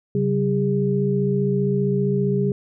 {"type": "tone cluster", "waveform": "sine", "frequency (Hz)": [136.3, 191.5, 406.1], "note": ["C#3", "G3", "G#4"], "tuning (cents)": [-29, -40, -39], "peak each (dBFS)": -22, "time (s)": [0.15, 2.52], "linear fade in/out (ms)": 2, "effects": []}